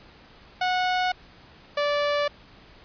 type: tone pair in turn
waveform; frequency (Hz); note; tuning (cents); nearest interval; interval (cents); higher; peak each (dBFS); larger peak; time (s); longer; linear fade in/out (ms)
sawtooth; 733 / 581.8; F#5 / D5; -16 / -16; major third; 400; first; -18; neither; 0.61-1.12 / 1.77-2.28; neither; 5
effects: pink hiss -51 dBFS RMS until 2.84 s + resampled to 11025 Hz